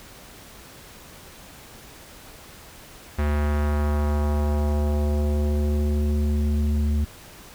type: tone with low-pass filter sweep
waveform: square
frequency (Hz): 73.9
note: D2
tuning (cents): +11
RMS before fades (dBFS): -22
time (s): 3.18-7.05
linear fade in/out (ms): 10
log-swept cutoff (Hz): 2000 to 190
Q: 1.3
effects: pink hiss -45 dBFS RMS until 7.54 s